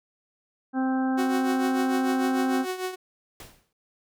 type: harmonic tone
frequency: 261.6 Hz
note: C4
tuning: in tune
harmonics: 1 / 2 / 3 / 4 / 5 / 6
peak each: -23 / -37 / -31 / -42 / -40 / -38 dBFS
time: 0.73-2.66 s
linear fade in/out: 50 ms
type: tone with tremolo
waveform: sawtooth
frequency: 370 Hz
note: F#4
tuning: in tune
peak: -22 dBFS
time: 1.17-2.96 s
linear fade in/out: 20 ms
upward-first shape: triangle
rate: 6.7 Hz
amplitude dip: 75%
type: noise with exponential decay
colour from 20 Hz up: pink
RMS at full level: -40 dBFS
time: 3.4-3.73 s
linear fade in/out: 2 ms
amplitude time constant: 71 ms
effects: none